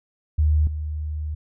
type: tone with level steps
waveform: sine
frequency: 76.2 Hz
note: D#2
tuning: 36 cents flat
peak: -15 / -25 dBFS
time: 0.38-1.35 s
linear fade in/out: 10 ms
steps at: 0.67 s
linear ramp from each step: 2 ms
effects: none